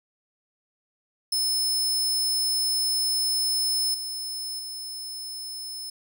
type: tone with level steps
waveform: sawtooth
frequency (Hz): 5230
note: E8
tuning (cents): -15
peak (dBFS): -20 / -28 / -31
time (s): 1.32-5.9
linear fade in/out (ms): 5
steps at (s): 3.94 / 4.59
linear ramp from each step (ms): 5
effects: none